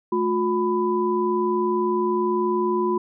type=tone cluster; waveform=sine; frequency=217.8 / 358.7 / 997 Hz; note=A3 / F4 / B5; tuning=-17 / +46 / +16 cents; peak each=-27 / -21 / -25 dBFS; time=0.12-2.98 s; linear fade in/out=5 ms; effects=none